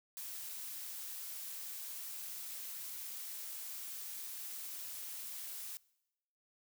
blue noise, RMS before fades -45 dBFS, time 0.17-5.77 s, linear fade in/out 0 ms, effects noise-tail reverb RT60 0.9 s tail -23 dB re dry

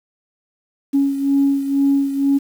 sine beating tone pair, 277.2 / 279.3 Hz, C#4 / C#4, 0 / +13 cents, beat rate 2.1 Hz, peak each -14 / -20 dBFS, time 0.93-2.39 s, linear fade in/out 20 ms, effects tanh soft clip ceiling -7 dBFS + 7-bit

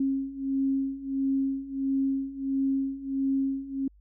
sine beating tone pair, 269.8 / 271.3 Hz, C#4 / C#4, -47 / -37 cents, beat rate 1.5 Hz, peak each -30 / -27 dBFS, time 0-3.88 s, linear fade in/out 5 ms, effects added 50 Hz sine -54 dBFS peak until 4 s

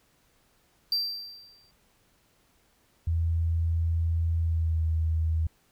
triangle tone with exponential decay, 4699 Hz, D8, in tune, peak -21 dBFS, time 0.92-1.71 s, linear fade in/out 2 ms, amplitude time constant 170 ms
sine tone with pitch glide, 82.8 to 80.4 Hz, E2 to E2, +8 to -43 cents, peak -23 dBFS, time 3.07-5.47 s, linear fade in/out 5 ms, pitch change -51 cents, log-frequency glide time 4.39-4.83 s
effects pink hiss -66 dBFS RMS until 5.71 s

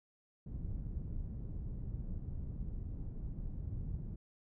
pink low-pass noise, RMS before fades -41 dBFS, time 0.46-4.16 s, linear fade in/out 5 ms, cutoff 140 Hz, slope 12 dB/octave, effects none

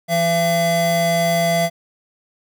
square tone pair together, 168.6 / 675.6 Hz, E3 / E5, +39 / +42 cents, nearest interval 2 octaves, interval 2403 cents, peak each -22 / -17 dBFS, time 0.08-1.7 s, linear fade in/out 50 ms, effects none

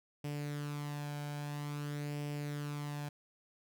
sawtooth tone with flanger, 146.2 Hz, D3, 7 cents flat, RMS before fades -40 dBFS, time 0.24-3.09 s, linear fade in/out 5 ms, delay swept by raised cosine 0.37 to 1.3 ms, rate 0.5 Hz, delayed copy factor +0.5, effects none

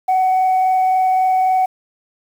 sine tone with frequency modulation, 749 Hz, F#5, 21 cents sharp, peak -10 dBFS, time 0.08-1.66 s, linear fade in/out 10 ms, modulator 23.7 Hz, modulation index 0.23, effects tanh soft clip ceiling -10 dBFS + 7-bit

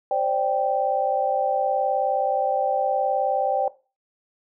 sine chord, C suspended second, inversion none, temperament equal with one note detuned, 528.1 / 587.3 / 784 Hz, C5 / D5 / G5, +16 / 0 / 0 cents, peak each -26 / -25 / -22 dBFS, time 0.11-3.68 s, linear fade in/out 2 ms, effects noise-tail reverb RT60 0.3 s tail -17 dB re dry

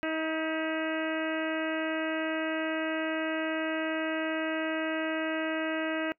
harmonic tone with a mistuned harmonic, 317.5 Hz, D#4, 35 cents sharp, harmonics 1 / 2 / 3 / 4 / 5 / 6 / 7 / 8 / 9, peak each -32 / -34 / -43 / -41 / -38 / -40 / -46 / -42 / -45 dBFS, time 0.03-6.12 s, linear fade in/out 0 ms, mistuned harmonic 6, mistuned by +38 cents, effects noise-tail reverb RT60 0.1 s tail -22 dB re dry

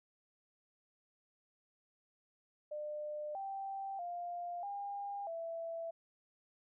sine tone with pitch steps, 600 / 782 / 700 / 805 / 664 Hz, D5 / G5 / F5 / G5 / E5, +37 / -4 / +4 / +46 / +12 cents, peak -39 dBFS, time 2.71-5.91 s, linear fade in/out 10 ms, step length 640 ms, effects none

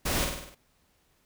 pink noise with echo, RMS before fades -29 dBFS, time 0.05-0.25 s, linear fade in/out 10 ms, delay 50 ms, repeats 6, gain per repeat -4 dB, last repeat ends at 0.55 s, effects pink hiss -68 dBFS RMS until 1.25 s

